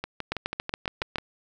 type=two click trains; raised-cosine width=0.3 ms; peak=-11 / -15 dBFS; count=7 / 8; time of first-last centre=0.32-1.158 / 0.04-1.184 s; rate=7.16 / 6.12 Hz; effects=none